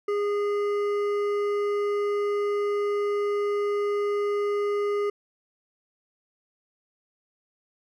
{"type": "tone with hard clipping", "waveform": "triangle", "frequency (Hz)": 410.2, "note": "G#4", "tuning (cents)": -21, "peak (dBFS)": -25, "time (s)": [0.08, 5.1], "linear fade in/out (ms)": 5, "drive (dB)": 13, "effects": []}